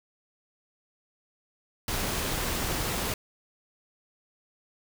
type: noise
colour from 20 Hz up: pink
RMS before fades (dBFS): -30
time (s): 1.88-3.14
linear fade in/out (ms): 2
effects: none